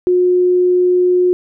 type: tone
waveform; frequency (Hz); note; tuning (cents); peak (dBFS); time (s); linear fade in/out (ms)
sine; 360.7; F#4; -44; -9; 0.07-1.33; 0
effects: none